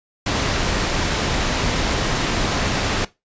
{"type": "low-pass noise", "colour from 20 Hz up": "pink", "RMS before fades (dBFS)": -21, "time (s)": [0.26, 3.05], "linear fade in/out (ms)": 5, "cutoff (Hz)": 6600, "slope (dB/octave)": 12, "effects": ["noise-tail reverb RT60 0.2 s tail -18 dB re dry", "resampled to 16000 Hz"]}